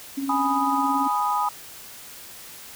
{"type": "tone with tremolo", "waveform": "sine", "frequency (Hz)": 274.3, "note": "C#4", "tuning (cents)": -18, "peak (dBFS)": -23, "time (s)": [0.17, 1.08], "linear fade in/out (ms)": 10, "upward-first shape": "sine", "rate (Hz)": 18, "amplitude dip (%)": 50}
{"type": "chord", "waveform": "sine", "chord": "G# minor", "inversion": "none", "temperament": "equal", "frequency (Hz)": [830.6, 987.8, 1244.5], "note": ["G#5", "B5", "D#6"], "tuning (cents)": [0, 0, 0], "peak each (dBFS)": -25, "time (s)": [0.29, 1.49], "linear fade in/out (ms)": 5}
{"effects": ["white hiss -42 dBFS RMS until 2.75 s"]}